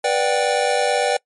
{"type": "chord", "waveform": "square", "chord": "G major seventh", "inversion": "first", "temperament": "just", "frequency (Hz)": [490, 588, 735, 784], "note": ["B4", "D5", "F#5", "G5"], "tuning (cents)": [-14, 2, -12, 0], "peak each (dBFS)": [-22, -22, -27, -22], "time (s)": [0.04, 1.17], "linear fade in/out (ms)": 5, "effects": ["noise-tail reverb RT60 0.1 s tail -24 dB re dry", "MP3 48 kbps"]}